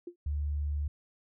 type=tone with exponential decay; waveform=sine; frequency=349.2 Hz; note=F4; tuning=in tune; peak=-34 dBFS; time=0.07-0.16 s; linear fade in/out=5 ms; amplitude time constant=19 ms
type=tone; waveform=sine; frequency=73.2 Hz; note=D2; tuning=5 cents flat; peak=-29 dBFS; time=0.26-0.88 s; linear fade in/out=5 ms
effects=none